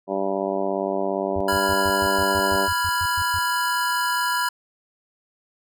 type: harmonic tone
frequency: 97.4 Hz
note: G2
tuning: 11 cents flat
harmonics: 2 / 3 / 4 / 5 / 6 / 7 / 8 / 9 / 10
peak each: -32 / -31 / -27 / -35 / -27 / -29 / -36 / -36 / -35 dBFS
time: 0.07-2.69 s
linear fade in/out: 50 ms
type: tone bursts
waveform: sine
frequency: 87.31 Hz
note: F2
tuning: in tune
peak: -28 dBFS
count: 13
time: 1.36-3.385 s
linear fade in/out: 0 ms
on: 45 ms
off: 120 ms
type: chord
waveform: square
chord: F diminished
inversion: second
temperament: equal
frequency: 987.8 / 1396.9 / 1661.2 Hz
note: Cb6 / F6 / Ab6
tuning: 0 / 0 / 0 cents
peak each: -24 / -27 / -28 dBFS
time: 1.48-4.49 s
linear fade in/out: 5 ms
effects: none